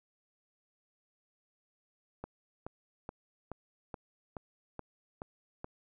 click train, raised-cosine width 1 ms, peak -26 dBFS, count 9, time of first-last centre 2.24-5.644 s, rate 2.35 Hz, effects none

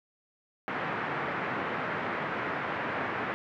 white band-pass noise, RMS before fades -33 dBFS, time 0.68-3.34 s, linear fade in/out 0 ms, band 110 to 1900 Hz, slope 24 dB/octave, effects none

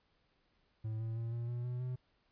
triangle tone with pitch steps, 110 / 112.57 / 115.2 / 117.9 / 120.65 / 123.47 / 126.36 Hz, A2 / A2 / A#2 / A#2 / B2 / B2 / B2, 0 / +40 / -20 / +20 / -40 / 0 / +40 cents, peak -34 dBFS, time 0.84-1.96 s, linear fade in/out 10 ms, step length 160 ms, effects pink hiss -75 dBFS RMS until 2.31 s + resampled to 11025 Hz

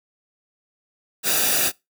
white noise with comb filter, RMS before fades -20 dBFS, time 1.23-1.72 s, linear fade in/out 50 ms, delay 0.94 ms, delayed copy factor -0.65, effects noise-tail reverb RT60 0.2 s tail -22 dB re dry

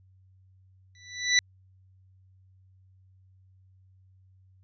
20% pulse tone with exponential growth, 1975.5 Hz, B6, in tune, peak -11 dBFS, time 0.95-1.39 s, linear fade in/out 1 ms, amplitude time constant 94 ms, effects added 94 Hz sine -56 dBFS peak until 4.63 s + resampled to 16000 Hz

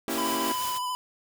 sawtooth chord, A# diminished seventh, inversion none, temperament equal, 233.1 / 277.2 / 329.6 / 392 Hz, A#3 / C#4 / E4 / G4, 0 / 0 / 0 / 0 cents, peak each -31 / -30 / -29 / -32 dBFS, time 0.08-0.52 s, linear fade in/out 0 ms
white noise with tremolo, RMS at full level -34 dBFS, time 0.09-0.79 s, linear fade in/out 20 ms, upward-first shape triangle, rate 5.8 Hz, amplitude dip 35%
square tone with vibrato, 1000 Hz, B5, 21 cents sharp, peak -29 dBFS, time 0.18-0.95 s, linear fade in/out 0 ms, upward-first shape triangle, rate 14 Hz, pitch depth 29 cents each way
effects none

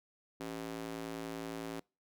square tone with high-pass filter, 55.3 Hz, A1, 9 cents sharp, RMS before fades -42 dBFS, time 0.4-1.8 s, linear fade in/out 5 ms, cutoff 280 Hz, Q 1.5, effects noise-tail reverb RT60 0.3 s tail -26 dB re dry

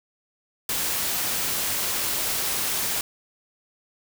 white noise, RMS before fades -26 dBFS, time 0.69-3.01 s, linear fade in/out 2 ms, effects none

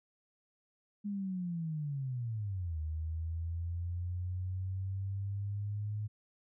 sine linear two-way sweep, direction down then up, 207.7 to 77.5 to 106.3 Hz, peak -34 dBFS, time 1.04-6.08 s, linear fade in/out 20 ms, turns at 2.79 s, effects none

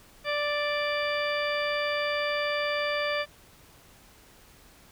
harmonic tone, 587.3 Hz, D5, in tune, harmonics 1 / 2 / 3 / 4 / 5 / 6 / 8, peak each -29 / -34 / -33 / -34 / -40 / -38 / -40 dBFS, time 0.24-3.26 s, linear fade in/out 50 ms, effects pink hiss -55 dBFS RMS until 4.91 s

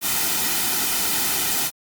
white noise with comb filter, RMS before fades -22 dBFS, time 0.01-1.71 s, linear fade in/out 50 ms, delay 1.8 ms, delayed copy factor -0.6, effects Opus 48 kbps

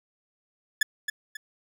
40% pulse tone with echo, 1721 Hz, A6, 39 cents flat, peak -18 dBFS, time 0.81-0.83 s, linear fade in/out 5 ms, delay 270 ms, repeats 2, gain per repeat -8 dB, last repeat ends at 1.37 s, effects none

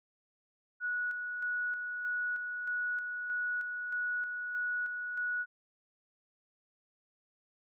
sine tone with tremolo, 1465 Hz, F#6, 18 cents flat, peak -31 dBFS, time 0.8-5.46 s, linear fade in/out 50 ms, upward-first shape square, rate 1.6 Hz, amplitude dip 40%, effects none

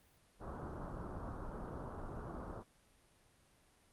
pink low-pass noise, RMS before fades -45 dBFS, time 0.39-2.64 s, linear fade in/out 50 ms, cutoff 1400 Hz, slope 48 dB/octave, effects pink hiss -69 dBFS RMS until 3.92 s + Opus 32 kbps

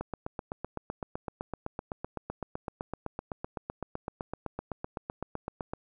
click train, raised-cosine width 1 ms, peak -20 dBFS, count 46, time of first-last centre 0.01-5.735 s, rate 7.86 Hz, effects none

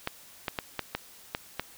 clicks, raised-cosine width 0.3 ms, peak -13 dBFS, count 7, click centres 0.074 / 0.482 / 0.588 / 0.793 / 0.95 / 1.349 / 1.596 s, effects white hiss -52 dBFS RMS until 1.77 s

